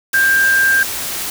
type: tone in noise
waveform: sine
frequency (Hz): 1589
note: G6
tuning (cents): +23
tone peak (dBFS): -10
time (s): 0.14-0.83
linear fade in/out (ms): 2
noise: white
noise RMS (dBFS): -23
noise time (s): 0.13-1.3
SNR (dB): +10
effects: none